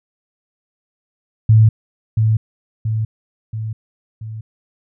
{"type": "tone with echo", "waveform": "sine", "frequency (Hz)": 110, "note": "A2", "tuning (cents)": 0, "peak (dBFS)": -6, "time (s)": [1.49, 1.69], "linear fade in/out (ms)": 5, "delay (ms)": 680, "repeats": 4, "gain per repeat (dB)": -5, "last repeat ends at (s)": 4.41, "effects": []}